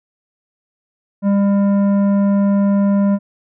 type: tone with tanh clipping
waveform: sine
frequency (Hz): 200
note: G3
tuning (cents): +35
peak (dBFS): -13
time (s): 1.22-3.19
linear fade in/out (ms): 50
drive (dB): 11
effects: none